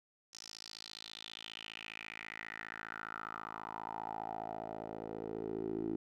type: tone with band-pass filter sweep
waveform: 10% pulse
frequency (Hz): 54.8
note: A1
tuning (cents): -6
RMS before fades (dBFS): -44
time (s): 0.33-5.96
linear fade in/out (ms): 5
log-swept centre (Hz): 5700 to 330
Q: 4.8
effects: none